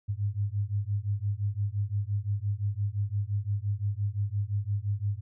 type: beating tone pair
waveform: sine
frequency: 99.2 / 105 Hz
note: G2 / G#2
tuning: +21 / +19 cents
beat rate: 5.8 Hz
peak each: -30 dBFS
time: 0.08-5.21 s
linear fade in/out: 20 ms
effects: none